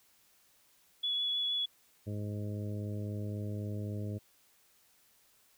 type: tone with vibrato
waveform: sine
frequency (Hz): 3398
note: G#7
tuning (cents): +39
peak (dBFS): -30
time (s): 1.03-1.66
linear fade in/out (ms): 10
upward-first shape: sine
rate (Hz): 6.4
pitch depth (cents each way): 10
type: harmonic tone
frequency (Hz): 103.83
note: G#2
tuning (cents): 0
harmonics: 1 / 2 / 3 / 4 / 5 / 6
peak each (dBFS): -36 / -42 / -46 / -48 / -50 / -52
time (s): 2.06-4.19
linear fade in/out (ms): 20
effects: white hiss -67 dBFS RMS until 5.57 s